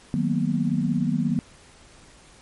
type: chord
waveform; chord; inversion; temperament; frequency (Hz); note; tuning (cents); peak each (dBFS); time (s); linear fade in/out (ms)
sine; B major seventh; first; equal with one note detuned; 155.56 / 185 / 230 / 246.9; D#3 / F#3 / A#3 / B3; 0 / 0 / -23 / 0; -26; 0.14-1.39; 0
effects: pink hiss -51 dBFS RMS until 2.41 s + MP3 48 kbps